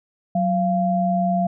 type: tone pair together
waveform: sine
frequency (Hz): 185 / 690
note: F#3 / F5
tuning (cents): 0 / -21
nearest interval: octave + major seventh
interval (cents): 2279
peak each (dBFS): -20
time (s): 0.35-1.47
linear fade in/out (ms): 5
effects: none